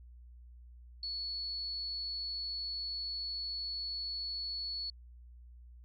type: tone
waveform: sine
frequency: 4407 Hz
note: C#8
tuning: 11 cents flat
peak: -36 dBFS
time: 1.03-4.9 s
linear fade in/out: 2 ms
effects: added 60 Hz sine -51 dBFS peak until 5.84 s